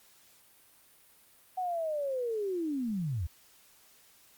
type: linear sweep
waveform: sine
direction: down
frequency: 753 to 71.2 Hz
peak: -30 dBFS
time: 1.57-3.27 s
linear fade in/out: 10 ms
effects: white hiss -61 dBFS RMS until 4.37 s + Opus 48 kbps